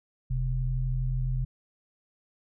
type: tone pair together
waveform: sine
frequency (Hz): 40.35 / 128.1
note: E1 / C3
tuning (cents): -36 / -36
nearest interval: octave + minor sixth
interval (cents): 2000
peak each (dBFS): -28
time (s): 0.3-1.45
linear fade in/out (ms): 10
effects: none